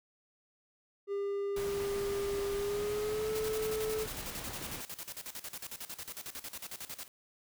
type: tone with pitch glide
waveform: triangle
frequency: 400.7 to 434.4 Hz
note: G4 to A4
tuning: +38 to -22 cents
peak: -30 dBFS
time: 1.07-4.07 s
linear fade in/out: 50 ms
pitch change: +140 cents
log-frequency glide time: 2.54-3.3 s
type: noise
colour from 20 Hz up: pink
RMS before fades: -43 dBFS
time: 1.56-4.81 s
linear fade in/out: 5 ms
type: noise with tremolo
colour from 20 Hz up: white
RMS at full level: -42 dBFS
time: 3.35-7.08 s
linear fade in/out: 5 ms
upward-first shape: square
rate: 11 Hz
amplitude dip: 80%
effects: none